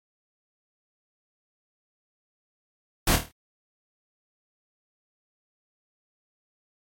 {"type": "noise with echo", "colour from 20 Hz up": "pink", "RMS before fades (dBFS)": -21, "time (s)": [3.07, 3.16], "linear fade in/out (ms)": 5, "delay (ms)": 26, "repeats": 6, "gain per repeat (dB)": -6, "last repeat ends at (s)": 3.316, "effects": ["MP3 64 kbps"]}